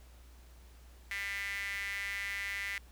sawtooth tone with high-pass filter, 199.4 Hz, G3, 30 cents sharp, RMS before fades -38 dBFS, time 1.11-2.78 s, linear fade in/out 2 ms, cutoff 2000 Hz, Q 7.7, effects added 60 Hz sine -53 dBFS peak until 2.91 s + pink hiss -63 dBFS RMS until 2.91 s

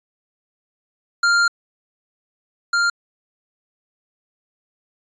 square tone pair in turn, 1396.9 / 1396.9 Hz, F6 / F6, 0 / 0 cents, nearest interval unison, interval 0 cents, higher neither, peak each -14 / -16 dBFS, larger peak first, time 1.23-1.48 / 2.73-2.9 s, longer first, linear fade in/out 5 ms, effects resampled to 16000 Hz

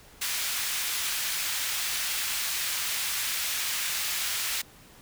pink high-pass noise, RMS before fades -30 dBFS, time 0.21-4.62 s, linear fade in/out 10 ms, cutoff 2000 Hz, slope 12 dB/octave, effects pink hiss -53 dBFS RMS until 5.01 s

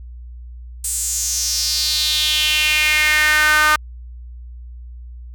sawtooth tone with high-pass filter sweep, 304.7 Hz, D#4, 36 cents flat, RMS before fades -17 dBFS, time 0.84-3.76 s, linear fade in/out 5 ms, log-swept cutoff 8500 to 1300 Hz, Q 3.9, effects added 60 Hz sine -32 dBFS peak until 5.34 s

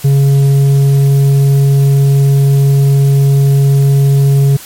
sine tone with tanh clipping, 138.59 Hz, C#3, in tune, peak -6 dBFS, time 0.04-4.57 s, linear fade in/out 10 ms, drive 6 dB, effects white hiss -31 dBFS RMS until 4.65 s + MP3 64 kbps

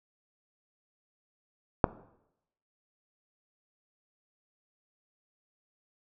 click, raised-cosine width 1 ms, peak -5 dBFS, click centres 1.842 s, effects noise-tail reverb RT60 0.8 s tail -18 dB re dry

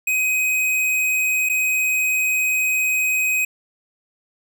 square tone with dropouts, 2517 Hz, D#7, 19 cents sharp, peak -18 dBFS, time 0.07-3.45 s, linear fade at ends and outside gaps 5 ms, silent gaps 1.49-1.496 s, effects none

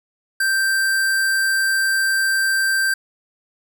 square tone, 1568 Hz, G6, in tune, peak -17 dBFS, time 0.4-2.94 s, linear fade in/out 5 ms, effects none

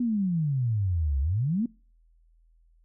sine exponential two-way sweep, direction down then up, 249.9 to 65.41 to 249.9 Hz, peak -23 dBFS, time 0-1.66 s, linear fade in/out 5 ms, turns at 1.2 s, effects noise-tail reverb RT60 0.4 s tail -26 dB re dry + added 41 Hz sine -58 dBFS peak until 2.84 s

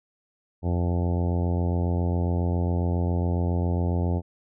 harmonic tone, 87.31 Hz, F2, in tune, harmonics 1 / 2 / 3 / 4 / 5 / 6 / 7 / 8 / 9 / 10, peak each -23 / -29 / -33 / -35 / -37 / -39 / -40 / -41 / -42 / -43 dBFS, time 0.62-4.22 s, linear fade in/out 50 ms, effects none

